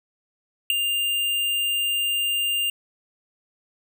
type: tone with ADSR envelope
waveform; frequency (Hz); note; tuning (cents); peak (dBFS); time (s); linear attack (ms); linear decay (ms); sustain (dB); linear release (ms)
square; 2800; F7; +4; -12; 0.7-2.7; 3; 3; -10; 3
effects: none